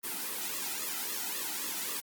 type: noise with flanger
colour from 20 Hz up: white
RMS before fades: -36 dBFS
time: 0.03-2.01 s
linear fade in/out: 20 ms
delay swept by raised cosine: 1.3 to 1.83 ms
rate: 3.7 Hz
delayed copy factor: -0.95
effects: high-pass 200 Hz 12 dB/octave + Opus 24 kbps